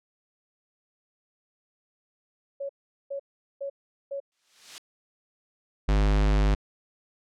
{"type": "tone bursts", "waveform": "sine", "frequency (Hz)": 556, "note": "C#5", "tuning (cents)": 5, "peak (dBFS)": -30, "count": 4, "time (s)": [2.6, 4.202], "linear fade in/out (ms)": 10, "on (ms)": 93, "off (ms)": 410}
{"type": "noise with exponential growth", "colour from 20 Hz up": "blue", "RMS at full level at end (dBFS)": -31, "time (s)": [4.32, 4.78], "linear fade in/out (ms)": 0, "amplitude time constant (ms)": 99}
{"type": "tone", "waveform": "square", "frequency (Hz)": 50.9, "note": "G#1", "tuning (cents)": -34, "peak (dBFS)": -20, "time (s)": [5.88, 6.55], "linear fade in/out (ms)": 10}
{"effects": ["low-pass 5000 Hz 12 dB/octave"]}